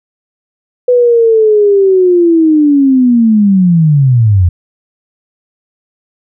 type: linear sweep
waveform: sine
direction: down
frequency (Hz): 499.1 to 83.7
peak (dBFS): -4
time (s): 0.88-4.49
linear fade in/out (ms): 5
effects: none